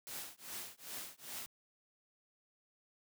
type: noise with tremolo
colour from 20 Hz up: white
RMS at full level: -43 dBFS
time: 0.07-1.46 s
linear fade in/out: 0 ms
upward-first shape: triangle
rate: 2.5 Hz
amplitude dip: 100%
effects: high-pass 100 Hz 12 dB/octave